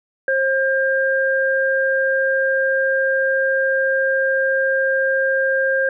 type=tone pair together; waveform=sine; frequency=533.9 / 1600 Hz; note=C5 / G6; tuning=+35 / +35 cents; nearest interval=octave + perfect fifth; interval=1900 cents; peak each=-18 dBFS; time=0.28-5.89 s; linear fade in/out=2 ms; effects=none